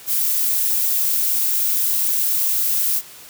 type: noise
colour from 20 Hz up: violet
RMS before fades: -19 dBFS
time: 0.06-3.02 s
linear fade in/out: 50 ms
effects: white hiss -41 dBFS RMS until 3.29 s + high-pass 60 Hz 12 dB/octave